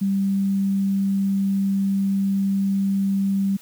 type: tone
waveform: sine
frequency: 196 Hz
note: G3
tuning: in tune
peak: -18 dBFS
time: 0.01-3.57 s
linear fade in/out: 10 ms
effects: white hiss -49 dBFS RMS until 3.61 s